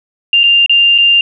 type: tone with dropouts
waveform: sine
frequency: 2794 Hz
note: F7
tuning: in tune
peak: -5 dBFS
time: 0.33-1.21 s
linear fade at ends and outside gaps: 2 ms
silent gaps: 0.434-0.438 / 0.662-0.695 / 0.98-0.984 s
effects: none